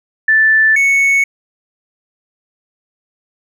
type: tone pair in turn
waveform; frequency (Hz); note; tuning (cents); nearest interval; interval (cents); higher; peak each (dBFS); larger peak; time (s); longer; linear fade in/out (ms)
sine / triangle; 1760 / 2213; A6 / C#7; 0 / -3; major third; 397; second; -7; neither; 0.28-0.76 / 0.76-1.24; neither; 5
effects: none